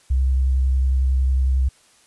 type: tone with vibrato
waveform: sine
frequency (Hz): 65.41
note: C2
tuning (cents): 0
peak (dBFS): -15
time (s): 0.1-1.69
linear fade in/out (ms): 10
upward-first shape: sine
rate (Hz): 11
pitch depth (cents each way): 20
effects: white hiss -55 dBFS RMS until 2.06 s + resampled to 24000 Hz